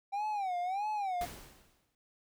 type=tone with vibrato; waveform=triangle; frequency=777 Hz; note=G5; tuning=16 cents flat; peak=-30 dBFS; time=0.12-1.26 s; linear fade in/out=20 ms; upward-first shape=sine; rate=1.6 Hz; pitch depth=170 cents each way
type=noise with exponential decay; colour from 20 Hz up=pink; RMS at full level=-41 dBFS; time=1.21-1.95 s; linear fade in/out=1 ms; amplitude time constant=160 ms
effects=none